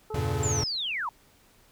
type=harmonic tone; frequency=432.9 Hz; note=A4; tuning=28 cents flat; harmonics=1 / 2 / 3; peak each=-34 / -40 / -45 dBFS; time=0.1-0.63 s; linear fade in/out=5 ms
type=chord; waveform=square; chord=E diminished seventh; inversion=none; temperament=equal; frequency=82.41 / 98 / 116.54 / 138.59 Hz; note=E2 / G2 / Bb2 / Db3; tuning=0 / 0 / 0 / 0 cents; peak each=-33 dBFS; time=0.14-0.64 s; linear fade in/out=5 ms
type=linear sweep; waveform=sine; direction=down; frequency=7390 to 870 Hz; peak=-28 dBFS; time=0.43-1.09 s; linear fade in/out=2 ms
effects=pink hiss -60 dBFS RMS until 1.71 s